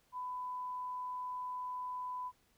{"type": "tone", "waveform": "sine", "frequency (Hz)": 1000, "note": "B5", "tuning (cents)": 21, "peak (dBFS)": -38, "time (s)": [0.12, 2.32], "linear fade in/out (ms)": 50, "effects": ["pink hiss -72 dBFS RMS until 2.57 s"]}